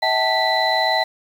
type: tone cluster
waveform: sine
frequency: 641 / 762 / 876 / 1970 / 4027 Hz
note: E5 / G5 / A5 / B6 / B7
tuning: -49 / -49 / -8 / -5 / +33 cents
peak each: -22 dBFS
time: 0.02-1.04 s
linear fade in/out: 10 ms
effects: tanh soft clip ceiling -6 dBFS + 7-bit